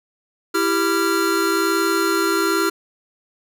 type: tone cluster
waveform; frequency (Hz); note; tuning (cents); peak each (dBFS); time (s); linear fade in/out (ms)
square; 331.2 / 392.3 / 1380; E4 / G4 / F6; +8 / +1 / -21; -22; 0.54-2.7; 10
effects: none